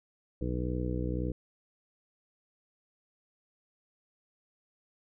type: harmonic tone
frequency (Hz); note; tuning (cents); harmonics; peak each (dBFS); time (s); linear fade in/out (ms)
61.74; B1; 0; 1 / 2 / 3 / 4 / 5 / 6 / 7 / 8; -34 / -36 / -38 / -44 / -37 / -46 / -42 / -41; 0.41-1.32; 5
effects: none